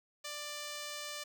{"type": "tone", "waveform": "5% pulse", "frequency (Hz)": 591, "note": "D5", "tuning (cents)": 11, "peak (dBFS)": -29, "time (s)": [0.24, 1.24], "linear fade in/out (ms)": 10, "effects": []}